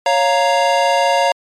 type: chord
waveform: square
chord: Bb minor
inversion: first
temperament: equal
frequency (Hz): 554.4 / 698.5 / 932.3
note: Db5 / F5 / Bb5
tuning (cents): 0 / 0 / 0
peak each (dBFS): -17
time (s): 0.06-1.32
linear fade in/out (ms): 2
effects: low-pass 6000 Hz 12 dB/octave + MP3 96 kbps